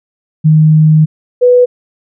sine tone pair in turn, 155.56 / 493.9 Hz, D#3 / B4, 0 / 0 cents, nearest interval octave + minor sixth, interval 2000 cents, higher second, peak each -3 dBFS, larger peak neither, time 0.44-1.06 / 1.41-1.66 s, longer first, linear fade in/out 20 ms, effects none

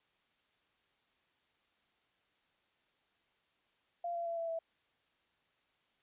sine tone with pitch steps, 691 / 682.7 / 674.4 / 666.3 / 658.3 Hz, F5 / F5 / E5 / E5 / E5, -19 / -40 / +39 / +18 / -3 cents, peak -35 dBFS, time 4.04-4.59 s, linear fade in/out 5 ms, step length 110 ms, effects white hiss -75 dBFS RMS until 6.02 s + resampled to 8000 Hz

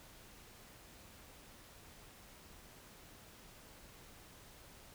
silence, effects pink hiss -58 dBFS RMS until 4.94 s

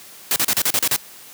white noise bursts, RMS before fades -18 dBFS, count 8, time 0.31-0.962 s, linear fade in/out 0 ms, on 50 ms, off 36 ms, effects white hiss -42 dBFS RMS until 1.33 s + high-pass 100 Hz 12 dB/octave

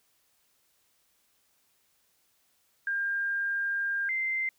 sine tone pair in turn, 1603 / 2081 Hz, G6 / C7, +38 / -10 cents, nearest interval perfect fourth, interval 452 cents, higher second, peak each -27 dBFS, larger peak neither, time 2.87-4.09 / 4.09-4.49 s, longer first, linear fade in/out 2 ms, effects white hiss -70 dBFS RMS until 4.58 s

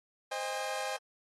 sawtooth chord, Ab major, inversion first, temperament equal with one note detuned, 523.3 / 622.3 / 809.3 Hz, C5 / Eb5 / Ab5, 0 / 0 / -45 cents, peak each -35 / -36 / -33 dBFS, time 0.31-0.97 s, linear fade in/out 10 ms, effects low-pass 11000 Hz 12 dB/octave + AAC 32 kbps

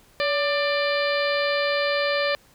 harmonic tone with a mistuned harmonic, 593 Hz, D5, 17 cents sharp, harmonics 1 / 2 / 3 / 4 / 5 / 6 / 7 / 8, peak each -23 / -30 / -28 / -30 / -35 / -35 / -33 / -36 dBFS, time 0.2-2.35 s, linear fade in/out 0 ms, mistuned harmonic 1, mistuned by -66 cents, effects pink hiss -56 dBFS RMS until 2.54 s

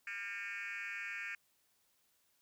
sine tone with frequency modulation, 2023 Hz, B6, 41 cents sharp, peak -38 dBFS, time 0.07-1.35 s, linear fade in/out 2 ms, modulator 208 Hz, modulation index 2.6, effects tanh soft clip ceiling -38 dBFS + white hiss -75 dBFS RMS until 2.41 s

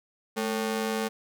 sawtooth ring-modulated tone, 332.2 Hz, E4, 13 cents sharp, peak -20 dBFS, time 0.36-1.09 s, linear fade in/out 20 ms, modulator 116 Hz, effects none

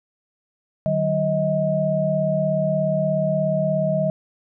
sine tone cluster, 152.5 / 189.3 / 632 Hz, D#3 / F#3 / D#5, -34 / +40 / +27 cents, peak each -24 / -25 / -20 dBFS, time 0.86-4.1 s, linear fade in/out 0 ms, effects none

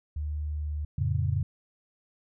sine tone, 74.9 Hz, D2, 35 cents sharp, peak -29 dBFS, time 0.16-0.85 s, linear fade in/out 5 ms
sine chord, F augmented, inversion none, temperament equal, 87.31 / 110 / 138.59 Hz, F2 / A2 / C#3, 0 / 0 / 0 cents, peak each -28 / -29 / -29 dBFS, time 0.98-1.43 s, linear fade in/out 5 ms
effects none

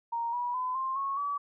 sine tone with pitch steps, 932.3 / 971.3 / 1012 / 1054.4 / 1098.5 / 1144.5 Hz, A#5 / B5 / B5 / C6 / C#6 / D6, 0 / -29 / +42 / +13 / -16 / -45 cents, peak -29 dBFS, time 0.12-1.38 s, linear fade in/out 10 ms, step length 210 ms, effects none

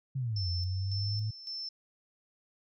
sine exponential two-way sweep, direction down then up, 138.7 to 87.31 to 108.7 Hz, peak -30 dBFS, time 0.15-1.31 s, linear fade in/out 10 ms, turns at 0.49 s
sine tone with tremolo, 5320 Hz, E8, 15 cents sharp, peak -36 dBFS, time 0.36-1.69 s, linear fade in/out 5 ms, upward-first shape square, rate 1.8 Hz, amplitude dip 65%
effects none

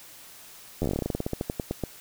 slowing click train, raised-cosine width 2 ms, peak -14 dBFS, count 22, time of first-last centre 0.82-1.837 s, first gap 11 ms, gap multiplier 1.13, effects white hiss -48 dBFS RMS until 2 s

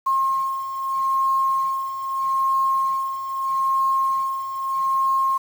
sine beating tone pair, 1071 / 1071.79 Hz, C6 / C6, +40 / +41 cents, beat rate 0.79 Hz, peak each -26 / -20 dBFS, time 0.06-5.38 s, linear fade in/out 10 ms, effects 7-bit

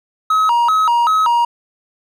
triangle tone with vibrato, 1100 Hz, C#6, 14 cents flat, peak -9 dBFS, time 0.3-1.45 s, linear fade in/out 5 ms, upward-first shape square, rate 2.6 Hz, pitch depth 260 cents each way, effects none

